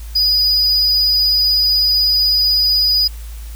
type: tone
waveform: triangle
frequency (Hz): 4942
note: D#8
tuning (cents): -13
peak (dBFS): -10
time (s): 0.15-3.08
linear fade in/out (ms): 10
effects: added 55 Hz sine -27 dBFS peak until 3.55 s + white hiss -42 dBFS RMS until 3.55 s